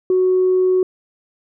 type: tone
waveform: sine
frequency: 370 Hz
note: F#4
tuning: in tune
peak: -11 dBFS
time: 0.1-0.83 s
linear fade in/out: 2 ms
effects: tanh soft clip ceiling -8 dBFS